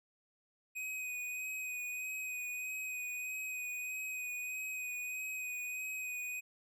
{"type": "tone with vibrato", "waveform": "square", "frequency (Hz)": 2503, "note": "D#7", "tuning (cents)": 10, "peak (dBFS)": -39, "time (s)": [0.75, 6.41], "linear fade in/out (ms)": 20, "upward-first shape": "sine", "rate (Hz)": 1.6, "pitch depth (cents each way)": 21, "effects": []}